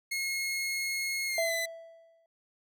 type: tone with pitch glide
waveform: sawtooth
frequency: 2162 to 2006 Hz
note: C#7 to B6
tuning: -44 to +26 cents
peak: -27 dBFS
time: 0.11-1.66 s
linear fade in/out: 10 ms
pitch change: -130 cents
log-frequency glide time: 1.27-1.53 s
type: tone with exponential decay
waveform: triangle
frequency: 661 Hz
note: E5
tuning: 5 cents sharp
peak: -24 dBFS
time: 1.38-2.26 s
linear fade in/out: 2 ms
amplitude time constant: 190 ms
effects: none